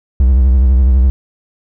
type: tone with vibrato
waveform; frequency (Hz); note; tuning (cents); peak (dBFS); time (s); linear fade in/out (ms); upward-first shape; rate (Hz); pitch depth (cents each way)
triangle; 64.4; C2; -27; -4; 0.2-1.1; 0; sine; 12; 110
effects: none